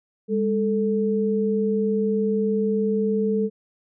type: tone pair together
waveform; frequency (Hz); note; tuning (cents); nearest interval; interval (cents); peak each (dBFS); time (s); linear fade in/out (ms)
sine; 203.3 / 440; G#3 / A4; -37 / 0; octave + minor second; 1337; -22 / -22; 0.28-3.5; 50
effects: none